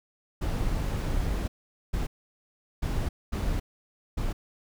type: noise bursts at uneven times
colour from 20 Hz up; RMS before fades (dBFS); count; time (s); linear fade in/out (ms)
brown; -28; 5; 0.41-1.48 / 1.93-2.07 / 2.82-3.09 / 3.32-3.6 / 4.17-4.33; 10
effects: none